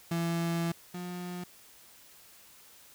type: tone pair in turn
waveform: 35% pulse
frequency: 168.2 / 178.2 Hz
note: E3 / F3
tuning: +35 / +35 cents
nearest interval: minor second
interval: 100 cents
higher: second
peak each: -27 / -35 dBFS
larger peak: first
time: 0.11-0.72 / 0.94-1.44 s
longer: first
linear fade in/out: 5 ms
effects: white hiss -56 dBFS RMS until 2.94 s